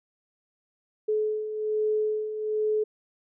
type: beating tone pair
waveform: sine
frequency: 427.8 / 429 Hz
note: A4 / A4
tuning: -49 / -44 cents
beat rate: 1.2 Hz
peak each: -32 / -25 dBFS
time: 1.08-2.84 s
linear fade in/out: 10 ms
effects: none